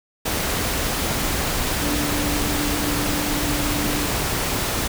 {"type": "tone in noise", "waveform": "sine", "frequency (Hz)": 293.7, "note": "D4", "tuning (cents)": 0, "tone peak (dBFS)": -26, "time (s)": [1.81, 4.06], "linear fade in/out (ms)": 10, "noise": "pink", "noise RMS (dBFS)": -23, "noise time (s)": [0.25, 4.88], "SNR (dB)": -6, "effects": []}